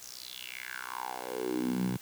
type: tone with high-pass filter sweep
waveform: 10% pulse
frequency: 62.7 Hz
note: B1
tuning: 27 cents sharp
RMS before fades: -36 dBFS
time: 0.01-1.97 s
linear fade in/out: 5 ms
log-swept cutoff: 6600 to 140 Hz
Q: 5
effects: white hiss -51 dBFS RMS until 2.01 s